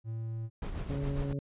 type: tone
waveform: triangle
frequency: 112.8 Hz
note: A2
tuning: 44 cents sharp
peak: -32 dBFS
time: 0.04-0.5 s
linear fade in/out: 50 ms
type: noise with tremolo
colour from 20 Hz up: brown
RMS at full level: -34 dBFS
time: 0.62-1.33 s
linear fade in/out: 2 ms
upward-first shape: sine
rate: 7.3 Hz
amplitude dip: 55%
type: harmonic tone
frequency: 140 Hz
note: C#3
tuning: 18 cents sharp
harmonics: 1 / 2 / 3 / 4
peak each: -33 / -39 / -43 / -45 dBFS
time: 0.9-1.39 s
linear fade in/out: 0 ms
effects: resampled to 8000 Hz